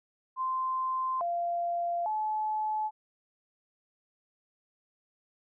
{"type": "tone with pitch steps", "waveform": "sine", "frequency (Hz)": [1040, 691, 860], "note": ["C6", "F5", "A5"], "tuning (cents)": [-11, -19, -40], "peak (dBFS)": -28, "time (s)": [0.36, 2.91], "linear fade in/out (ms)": 50, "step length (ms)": 850, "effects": []}